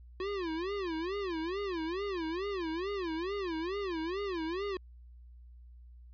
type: tone with vibrato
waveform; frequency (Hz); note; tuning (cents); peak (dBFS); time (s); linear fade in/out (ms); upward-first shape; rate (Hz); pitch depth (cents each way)
square; 360; F#4; -47; -34; 0.2-4.77; 2; sine; 2.3; 220
effects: added 60 Hz sine -50 dBFS peak until 6.13 s + resampled to 11025 Hz